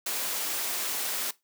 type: high-pass noise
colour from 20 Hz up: white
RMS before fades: -31 dBFS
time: 0.06-1.31 s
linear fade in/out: 5 ms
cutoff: 290 Hz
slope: 12 dB/octave
effects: noise-tail reverb RT60 0.2 s tail -19 dB re dry